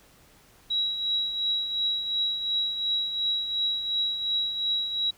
sine tone with tremolo, 3875 Hz, B7, 34 cents flat, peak -22 dBFS, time 0.7-5.11 s, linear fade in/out 10 ms, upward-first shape triangle, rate 2.8 Hz, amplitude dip 60%, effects pink hiss -57 dBFS RMS until 5.17 s

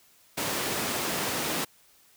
pink high-pass noise, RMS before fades -30 dBFS, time 0.37-1.65 s, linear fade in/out 10 ms, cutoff 200 Hz, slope 12 dB/octave, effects white hiss -60 dBFS RMS until 2.16 s

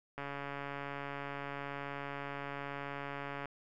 click train, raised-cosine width 0.5 ms, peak -26 dBFS, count 463, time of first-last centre 0.18-3.457 s, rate 141 Hz, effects none

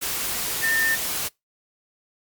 sine tone in noise, 1806 Hz, A6, 45 cents sharp, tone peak -20 dBFS, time 0.62-0.96 s, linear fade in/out 20 ms, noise white, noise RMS -27 dBFS, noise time 0.01-1.29 s, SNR +4 dB, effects noise-tail reverb RT60 0.2 s tail -26 dB re dry + Opus 48 kbps

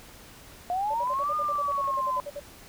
sine linear two-way sweep, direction up then down, 698.5 to 1223 to 1011 Hz, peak -25 dBFS, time 0.7-2.2 s, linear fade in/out 0 ms, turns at 1.34 s
sine tone bursts, 576 Hz, D5, 34 cents flat, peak -32 dBFS, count 16, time 0.9-2.4 s, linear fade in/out 10 ms, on 45 ms, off 52 ms
clicks, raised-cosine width 0.5 ms, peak -31 dBFS, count 12, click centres 1.074 / 1.138 / 1.189 / 1.239 / 1.444 / 1.483 / 1.556 / 1.721 / 1.842 / 1.875 / 1.938 / 1.99 s
effects pink hiss -49 dBFS RMS until 2.68 s

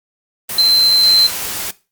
sine tone in noise, 4096 Hz, C8, 38 cents flat, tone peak -7 dBFS, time 0.58-1.27 s, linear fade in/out 5 ms, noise white, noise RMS -23 dBFS, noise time 0.49-1.71 s, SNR +13 dB, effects noise-tail reverb RT60 0.3 s tail -19 dB re dry + Opus 32 kbps

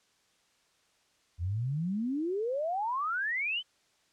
sine exponential sweep, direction up, 80.8 to 3136 Hz, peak -29 dBFS, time 1.38-3.63 s, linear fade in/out 50 ms, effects white hiss -69 dBFS RMS until 4.12 s + low-pass 7000 Hz 12 dB/octave

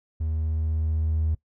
triangle tone with level ramp, 78.9 Hz, D#2, 25 cents sharp, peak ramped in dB -22 to -18 dBFS, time 0.2-1.35 s, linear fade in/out 10 ms, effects noise-tail reverb RT60 0.1 s tail -21 dB re dry + tanh soft clip ceiling -16 dBFS

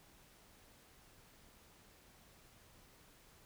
silence, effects pink hiss -64 dBFS RMS until 3.45 s

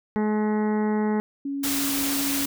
harmonic tone, 212.7 Hz, G#3, 42 cents sharp, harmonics 1 / 2 / 3 / 4 / 5 / 6 / 7 / 8 / 9 / 10, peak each -22 / -27 / -41 / -32 / -41 / -45 / -43 / -48 / -41 / -51 dBFS, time 0.16-1.2 s, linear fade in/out 0 ms
sine tone, 278.8 Hz, C#4, 10 cents sharp, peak -26 dBFS, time 1.45-2.46 s, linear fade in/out 5 ms
white noise, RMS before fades -27 dBFS, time 1.63-2.46 s, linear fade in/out 10 ms
effects none

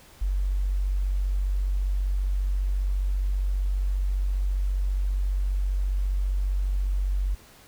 sine tone, 47.41 Hz, F#1, 43 cents sharp, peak -22 dBFS, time 0.21-7.35 s, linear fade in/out 10 ms, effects pink hiss -52 dBFS RMS until 7.67 s

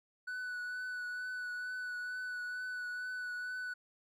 triangle tone with vibrato, 1486 Hz, F#6, 7 cents sharp, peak -36 dBFS, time 0.27-3.74 s, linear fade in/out 10 ms, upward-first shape triangle, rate 2.2 Hz, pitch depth 21 cents each way, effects none

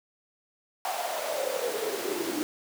pink noise with high-pass filter sweep, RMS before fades -31 dBFS, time 0.85-2.43 s, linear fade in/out 0 ms, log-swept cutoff 780 to 310 Hz, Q 9, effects none

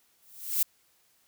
violet noise with exponential growth, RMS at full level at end -22 dBFS, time 0.22-0.63 s, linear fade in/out 5 ms, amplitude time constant 87 ms, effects white hiss -67 dBFS RMS until 1.27 s

